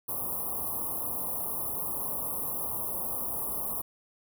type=band-stop noise; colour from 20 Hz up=white; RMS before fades=-33 dBFS; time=0.08-3.82 s; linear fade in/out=10 ms; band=1200 to 10000 Hz; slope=96 dB/octave; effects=none